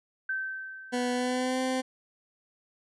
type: tone with exponential decay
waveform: sine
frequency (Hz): 1547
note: G6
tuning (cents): -23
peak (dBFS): -27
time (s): 0.29-1.72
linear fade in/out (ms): 5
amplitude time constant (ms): 310
type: tone with pitch glide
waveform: 20% pulse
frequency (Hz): 246.9 to 258.6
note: B3 to C4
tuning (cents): 0 to -20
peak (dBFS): -22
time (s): 0.92-1.82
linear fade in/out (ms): 20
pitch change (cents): +80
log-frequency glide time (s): 1.12-1.6
effects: resampled to 24000 Hz